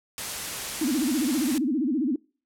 white noise, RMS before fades -32 dBFS, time 0.18-1.58 s, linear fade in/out 0 ms
sine tone with vibrato, 277.9 Hz, C#4, 4 cents sharp, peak -22 dBFS, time 0.81-2.16 s, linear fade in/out 5 ms, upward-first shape sine, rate 15 Hz, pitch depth 270 cents each way
effects noise-tail reverb RT60 0.4 s tail -26 dB re dry + low-pass 12000 Hz 12 dB/octave

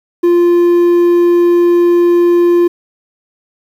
triangle tone, 347.8 Hz, F4, 7 cents flat, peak -4 dBFS, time 0.23-2.68 s, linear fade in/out 10 ms, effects 7-bit

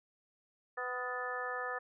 harmonic tone with a mistuned harmonic, 250 Hz, B3, 21 cents sharp, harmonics 2 / 3 / 4 / 5 / 6 / 7, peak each -42 / -44 / -47 / -41 / -49 / -40 dBFS, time 0.77-1.79 s, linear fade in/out 10 ms, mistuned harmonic 6, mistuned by -49 cents, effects none

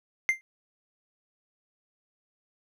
triangle tone with exponential decay, 2093 Hz, C7, in tune, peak -15 dBFS, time 0.29-0.41 s, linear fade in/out 0 ms, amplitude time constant 24 ms, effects none

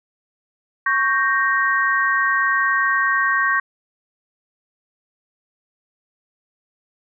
sine chord, G diminished, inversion second, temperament equal, 1108.7 / 1568 / 1864.7 Hz, Db6 / G6 / Bb6, 0 / 0 / 0 cents, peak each -20 dBFS, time 0.86-3.6 s, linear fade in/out 5 ms, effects none

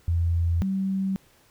sine tone pair in turn, 84.7 / 192.35 Hz, E2 / G3, +48 / -33 cents, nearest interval octave + major second, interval 1419 cents, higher second, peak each -20 / -23 dBFS, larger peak first, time 0.08-0.62 / 0.62-1.16 s, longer neither, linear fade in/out 0 ms, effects pink hiss -59 dBFS RMS until 1.5 s

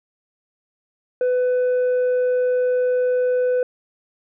sine tone with tanh clipping, 500 Hz, B4, 21 cents sharp, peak -17 dBFS, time 1.21-3.63 s, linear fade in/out 2 ms, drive 3 dB, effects none

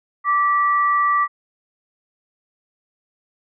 sine tone pair together, 1166.5 / 1941 Hz, D6 / B6, -12 / -31 cents, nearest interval major sixth, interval 881 cents, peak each -15 / -23 dBFS, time 0.24-1.28 s, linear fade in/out 50 ms, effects none

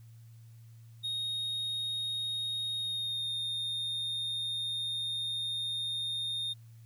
triangle tone with pitch glide, 3729 to 3667 Hz, A#7 to A#7, 0 to -29 cents, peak -31 dBFS, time 1.03-6.54 s, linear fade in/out 20 ms, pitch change -29 cents, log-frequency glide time 2.77-3.32 s, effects added 114 Hz sine -50 dBFS peak until 6.85 s + white hiss -69 dBFS RMS until 6.85 s

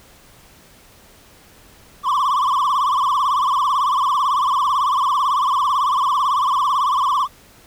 triangle tone with vibrato, 1085 Hz, C#6, 37 cents flat, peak -13 dBFS, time 2.03-7.28 s, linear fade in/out 50 ms, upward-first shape triangle, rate 18 Hz, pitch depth 190 cents each way, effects pink hiss -48 dBFS RMS until 7.66 s

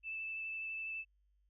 sine tone with vibrato, 2637 Hz, E7, in tune, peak -39 dBFS, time 0.03-1.05 s, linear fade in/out 50 ms, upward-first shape sine, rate 12 Hz, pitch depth 9 cents each way, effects added 50 Hz sine -70 dBFS peak until 1.49 s

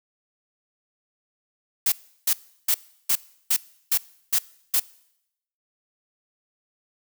blue noise bursts, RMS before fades -20 dBFS, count 8, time 1.86-4.798 s, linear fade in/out 5 ms, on 61 ms, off 350 ms, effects noise-tail reverb RT60 0.8 s tail -22 dB re dry

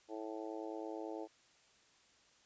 harmonic tone, 109.2 Hz, A2, 13 cents flat, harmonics 3 / 4 / 5 / 6 / 7 / 8, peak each -45 / -47 / -49 / -51 / -52 / -53 dBFS, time 0.08-1.28 s, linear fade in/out 50 ms, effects white hiss -68 dBFS RMS until 2.45 s + resampled to 16000 Hz

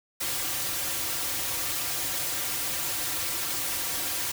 white noise with comb filter, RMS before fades -30 dBFS, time 0.2-4.32 s, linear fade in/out 10 ms, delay 4.7 ms, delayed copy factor -0.95, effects none

